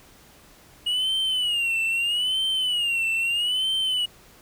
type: tone with vibrato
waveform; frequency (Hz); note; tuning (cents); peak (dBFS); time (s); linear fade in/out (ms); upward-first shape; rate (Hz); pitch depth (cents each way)
triangle; 2886; F#7; -44; -20; 0.86-4.06; 10; sine; 0.78; 130
effects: pink hiss -52 dBFS RMS until 4.41 s